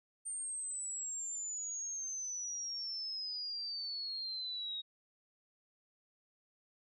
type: exponential sweep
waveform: sine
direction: down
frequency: 8830 to 3762 Hz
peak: -38 dBFS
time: 0.25-4.82 s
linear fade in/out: 20 ms
effects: none